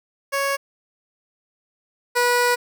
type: tone pair in turn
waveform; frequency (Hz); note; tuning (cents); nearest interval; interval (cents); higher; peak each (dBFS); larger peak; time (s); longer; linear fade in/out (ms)
15% pulse; 554.4 / 487.4; C#5 / B4; 0 / -23; major second; 223; first; -14 / -10; second; 0.32-0.57 / 2.15-2.56; second; 20
effects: none